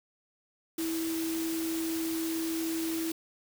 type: tone in noise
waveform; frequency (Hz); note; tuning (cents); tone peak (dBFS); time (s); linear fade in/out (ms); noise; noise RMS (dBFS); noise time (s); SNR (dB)
sine; 326.4; E4; -17; -30; 0.78-3.12; 5; white; -39; 0.78-3.12; +6
effects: none